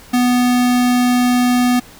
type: tone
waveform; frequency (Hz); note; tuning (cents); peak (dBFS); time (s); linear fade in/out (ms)
square; 246.9; B3; 0; -12; 0.13-1.8; 10
effects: pink hiss -41 dBFS RMS until 1.99 s